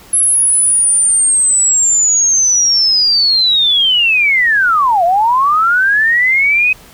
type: linear two-way sweep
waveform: sine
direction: down then up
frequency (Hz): 10980 to 666 to 2543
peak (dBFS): -8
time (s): 0.13-6.73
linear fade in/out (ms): 5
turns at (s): 5.04
effects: pink hiss -40 dBFS RMS until 6.93 s